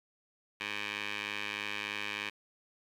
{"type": "tone with band-pass filter", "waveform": "15% pulse", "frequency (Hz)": 103.2, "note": "G#2", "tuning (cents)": -10, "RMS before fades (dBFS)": -38, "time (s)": [0.6, 2.3], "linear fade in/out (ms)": 10, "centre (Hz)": 2500, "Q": 2.6, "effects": ["10-bit"]}